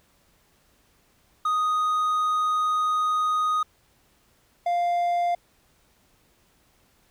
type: tone pair in turn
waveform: triangle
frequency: 1244.5 / 698.5 Hz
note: D#6 / F5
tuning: 0 / 0 cents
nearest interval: minor seventh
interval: 1000 cents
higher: first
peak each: -19 dBFS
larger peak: neither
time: 1.45-3.63 / 4.66-5.35 s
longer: first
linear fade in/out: 5 ms
effects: pink hiss -63 dBFS RMS until 7.1 s